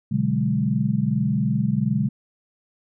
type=chord; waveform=sine; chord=G# half-diminished seventh; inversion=first; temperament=equal with one note detuned; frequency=123.47 / 144.98 / 185 / 207.7 Hz; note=B2 / D3 / F#3 / G#3; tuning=0 / -22 / 0 / 0 cents; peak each=-25 / -24 / -26 / -23 dBFS; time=0.11-2.09 s; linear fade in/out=10 ms; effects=none